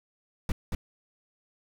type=noise with echo; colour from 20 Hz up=brown; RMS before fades=-26 dBFS; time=0.49-0.52 s; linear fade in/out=2 ms; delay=230 ms; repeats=1; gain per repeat=-3 dB; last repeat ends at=0.75 s; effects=none